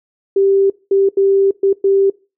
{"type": "tone bursts at uneven times", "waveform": "sine", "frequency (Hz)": 392, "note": "G4", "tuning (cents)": 0, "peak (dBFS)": -9, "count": 5, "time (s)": [[0.36, 0.7], [0.91, 1.09], [1.17, 1.51], [1.63, 1.73], [1.84, 2.1]], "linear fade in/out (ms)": 5, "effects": ["noise-tail reverb RT60 0.3 s tail -22 dB re dry"]}